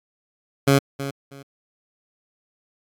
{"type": "tone with echo", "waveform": "15% pulse", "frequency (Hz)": 138.59, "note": "C#3", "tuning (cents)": 0, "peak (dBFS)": -7, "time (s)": [0.67, 0.79], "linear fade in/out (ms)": 10, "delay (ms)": 320, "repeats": 2, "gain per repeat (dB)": -13, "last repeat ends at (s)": 1.43, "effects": ["AAC 64 kbps"]}